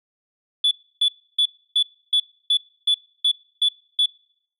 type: tone bursts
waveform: sine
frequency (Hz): 3450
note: A7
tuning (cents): -35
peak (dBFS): -13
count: 10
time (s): 0.64-4.06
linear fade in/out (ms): 5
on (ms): 72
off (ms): 300
effects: noise-tail reverb RT60 0.7 s tail -26 dB re dry + tanh soft clip ceiling -12 dBFS